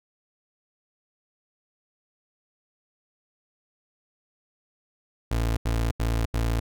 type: tone bursts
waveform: 30% pulse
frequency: 56.6 Hz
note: A1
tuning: 50 cents sharp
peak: -20 dBFS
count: 4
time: 5.31-6.599 s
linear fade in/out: 5 ms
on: 260 ms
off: 83 ms
effects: none